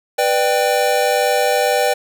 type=chord; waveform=square; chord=G major; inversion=first; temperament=equal with one note detuned; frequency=493.9 / 595.9 / 784 Hz; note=B4 / D5 / G5; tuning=0 / +25 / 0 cents; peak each=-19 dBFS; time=0.18-1.94 s; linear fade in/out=10 ms; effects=none